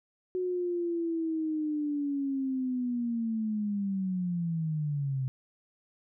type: linear sweep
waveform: sine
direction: down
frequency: 368.4 to 128.8 Hz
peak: -28 dBFS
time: 0.35-5.28 s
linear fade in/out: 0 ms
effects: none